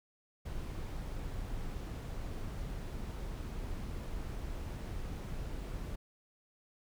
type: noise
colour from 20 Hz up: brown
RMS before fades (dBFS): -40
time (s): 0.45-5.96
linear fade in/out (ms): 10
effects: none